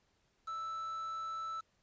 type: tone with quantisation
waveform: triangle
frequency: 1318 Hz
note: E6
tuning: 1 cent flat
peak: -36 dBFS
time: 0.47-1.61 s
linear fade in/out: 10 ms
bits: 9
effects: pink hiss -75 dBFS RMS until 1.82 s + resampled to 16000 Hz